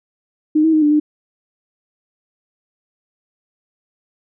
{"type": "tone with pitch steps", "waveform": "sine", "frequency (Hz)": [306.9, 320.9, 310.7, 296.3, 301], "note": ["D#4", "E4", "D#4", "D4", "D4"], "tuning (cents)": [-24, -46, -2, 15, 43], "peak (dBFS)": -10, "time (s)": [0.55, 1], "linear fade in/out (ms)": 10, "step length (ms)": 90, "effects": []}